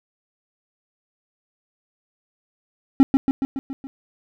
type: tone with echo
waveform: triangle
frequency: 270 Hz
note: C#4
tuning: 45 cents flat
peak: -5 dBFS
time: 3-3.03 s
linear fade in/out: 0 ms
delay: 140 ms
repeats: 6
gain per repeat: -4 dB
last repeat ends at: 3.87 s
effects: none